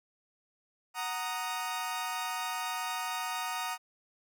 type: chord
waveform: sawtooth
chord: D# minor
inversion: first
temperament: equal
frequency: 740 / 932.3 / 1244.5 Hz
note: F#5 / A#5 / D#6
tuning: 0 / 0 / 0 cents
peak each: -35 / -33 / -34 dBFS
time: 0.94-3.78 s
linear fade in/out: 50 ms
effects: none